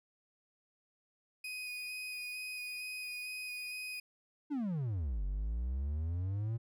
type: tone with vibrato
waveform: 35% pulse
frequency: 2489 Hz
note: D#7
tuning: in tune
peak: -38 dBFS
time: 1.44-4 s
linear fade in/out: 5 ms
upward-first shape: square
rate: 2.2 Hz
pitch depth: 9 cents each way
type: exponential two-way sweep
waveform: triangle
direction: down then up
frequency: 308.3 to 46 to 117.5 Hz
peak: -31 dBFS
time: 4.5-6.58 s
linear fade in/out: 20 ms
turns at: 5.24 s
effects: none